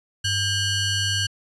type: ring-modulated tone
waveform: 20% pulse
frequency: 1500 Hz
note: F#6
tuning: 23 cents sharp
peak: -13 dBFS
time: 0.24-1.27 s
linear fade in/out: 10 ms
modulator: 1400 Hz
effects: resampled to 22050 Hz